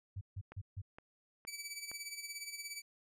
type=tone bursts; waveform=sine; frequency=97 Hz; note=G2; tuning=18 cents flat; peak=-39 dBFS; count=4; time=0.16-0.818 s; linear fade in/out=10 ms; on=52 ms; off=150 ms
type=click train; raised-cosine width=0.5 ms; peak=-35 dBFS; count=4; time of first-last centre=0.52-1.915 s; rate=2.15 Hz
type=tone with tremolo; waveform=15% pulse; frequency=2300 Hz; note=D7; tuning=37 cents flat; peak=-34 dBFS; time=1.47-2.82 s; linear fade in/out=10 ms; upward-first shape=sine; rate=17 Hz; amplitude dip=65%
effects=none